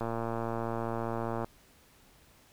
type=click train; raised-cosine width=1 ms; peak=-20 dBFS; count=166; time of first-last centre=0.01-1.445 s; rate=115 Hz; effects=pink hiss -61 dBFS RMS until 2.52 s